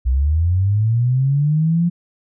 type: linear sweep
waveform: sine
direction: up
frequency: 60 to 175.3 Hz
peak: -13 dBFS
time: 0.05-1.9 s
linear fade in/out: 20 ms
effects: none